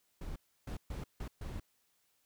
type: noise bursts at uneven times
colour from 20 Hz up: brown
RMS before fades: -41 dBFS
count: 5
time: 0.21-0.36 / 0.67-0.77 / 0.9-1.04 / 1.2-1.28 / 1.41-1.6 s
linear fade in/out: 5 ms
effects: white hiss -75 dBFS RMS until 2.25 s